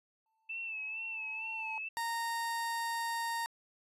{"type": "tone with exponential growth", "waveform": "triangle", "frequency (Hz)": 886, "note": "A5", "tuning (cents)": 12, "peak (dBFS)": -37, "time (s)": [0.26, 1.78], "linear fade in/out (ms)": 1, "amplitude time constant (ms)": 330}
{"type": "tone with vibrato", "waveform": "sine", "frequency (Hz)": 2637, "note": "E7", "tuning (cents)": 0, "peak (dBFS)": -37, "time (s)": [0.49, 1.89], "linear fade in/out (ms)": 10, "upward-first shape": "sine", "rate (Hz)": 2.2, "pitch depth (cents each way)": 54}
{"type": "tone", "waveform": "30% pulse", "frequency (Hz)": 926, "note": "A#5", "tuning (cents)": -12, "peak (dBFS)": -31, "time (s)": [1.97, 3.46], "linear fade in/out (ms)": 0}
{"effects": ["resampled to 32000 Hz"]}